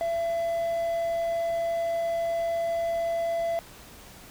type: tone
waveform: triangle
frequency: 672 Hz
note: E5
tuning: 33 cents sharp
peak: -23 dBFS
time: 0.01-3.59 s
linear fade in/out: 0 ms
effects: pink hiss -48 dBFS RMS until 4.3 s